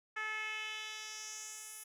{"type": "tone with band-pass filter sweep", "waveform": "10% pulse", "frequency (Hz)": 432.4, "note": "A4", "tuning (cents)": -30, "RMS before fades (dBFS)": -43, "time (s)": [0.16, 1.84], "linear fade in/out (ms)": 10, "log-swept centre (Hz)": [1700, 11000], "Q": 2.2, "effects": []}